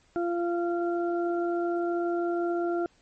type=harmonic tone; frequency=345 Hz; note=F4; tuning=21 cents flat; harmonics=1 / 2 / 4; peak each=-26 / -32 / -38 dBFS; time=0.16-2.86 s; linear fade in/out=0 ms; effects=pink hiss -64 dBFS RMS until 3.01 s + MP3 32 kbps